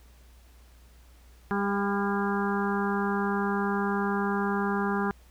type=harmonic tone with a mistuned harmonic; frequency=200 Hz; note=G3; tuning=35 cents sharp; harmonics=1 / 2 / 4 / 5 / 6 / 7 / 8; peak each=-28 / -31 / -34 / -35 / -36 / -36 / -37 dBFS; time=1.51-5.11 s; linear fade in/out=0 ms; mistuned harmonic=8; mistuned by=+33 cents; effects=added 60 Hz sine -52 dBFS peak until 5.3 s + pink hiss -61 dBFS RMS until 5.3 s